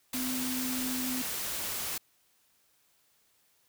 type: tone in noise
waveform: sine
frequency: 254.9 Hz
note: C4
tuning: 45 cents flat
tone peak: -33 dBFS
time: 0.14-1.22 s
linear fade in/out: 5 ms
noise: white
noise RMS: -35 dBFS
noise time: 0.13-1.98 s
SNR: -1 dB
effects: white hiss -69 dBFS RMS until 3.68 s